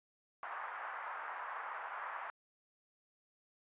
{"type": "band-pass noise", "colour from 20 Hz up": "pink", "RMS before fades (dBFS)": -44, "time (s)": [0.43, 2.3], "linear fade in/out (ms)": 0, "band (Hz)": [850, 1600], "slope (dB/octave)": 24, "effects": ["resampled to 8000 Hz"]}